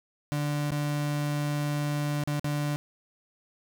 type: tone with dropouts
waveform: 35% pulse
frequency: 146.83 Hz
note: D3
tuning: in tune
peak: -25 dBFS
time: 0.32-2.76 s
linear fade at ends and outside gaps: 0 ms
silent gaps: 0.707-0.718 / 2.237-2.275 / 2.396-2.444 s
effects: none